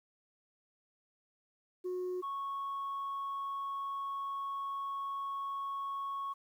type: tone pair in turn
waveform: sine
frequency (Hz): 364.3 / 1104.4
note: F#4 / C#6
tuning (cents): -27 / -7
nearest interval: octave + perfect fifth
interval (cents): 1920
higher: second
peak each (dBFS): -32 / -34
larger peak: first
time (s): 1.84-2.22 / 2.22-6.34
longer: second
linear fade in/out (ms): 20
effects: tanh soft clip ceiling -33 dBFS + 11-bit